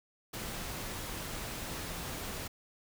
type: tone in noise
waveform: sine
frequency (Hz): 171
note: F3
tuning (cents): -36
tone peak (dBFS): -48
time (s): 1.69-2.09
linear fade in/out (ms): 10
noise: pink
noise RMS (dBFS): -40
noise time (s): 0.33-2.48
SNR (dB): -11
effects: none